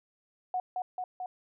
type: tone with echo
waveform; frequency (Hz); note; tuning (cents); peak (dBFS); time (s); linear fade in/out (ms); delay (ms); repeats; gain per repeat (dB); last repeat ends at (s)
sine; 734; F#5; -14; -28; 0.54-0.6; 2; 220; 3; -2; 1.26
effects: none